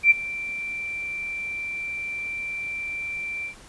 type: tone with ADSR envelope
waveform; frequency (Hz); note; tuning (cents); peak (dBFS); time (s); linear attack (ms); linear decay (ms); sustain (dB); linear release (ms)
sine; 2349; D7; 0; -9; 0.03-3.55; 75; 21; -19; 100
effects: pink hiss -48 dBFS RMS until 3.68 s + resampled to 24000 Hz